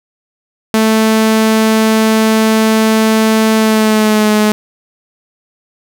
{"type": "tone with pitch glide", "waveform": "sawtooth", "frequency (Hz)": [220, 212.5], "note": ["A3", "G#3"], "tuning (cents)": [0, 40], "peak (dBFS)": -4, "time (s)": [0.74, 4.52], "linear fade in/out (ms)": 0, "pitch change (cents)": -60, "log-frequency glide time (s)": [3.56, 4.31], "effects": []}